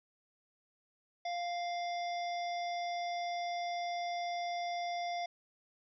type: harmonic tone with a mistuned harmonic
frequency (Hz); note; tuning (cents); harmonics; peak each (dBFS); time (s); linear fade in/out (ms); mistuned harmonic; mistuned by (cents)
698; F5; -1; 1 / 3 / 5 / 7 / 8; -35 / -45 / -49 / -52 / -53; 1.25-5.26; 5; 7; +19
effects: none